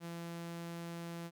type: tone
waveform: sawtooth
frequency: 169.4 Hz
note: E3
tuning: 48 cents sharp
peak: -38 dBFS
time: 0-1.31 s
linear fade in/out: 50 ms
effects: none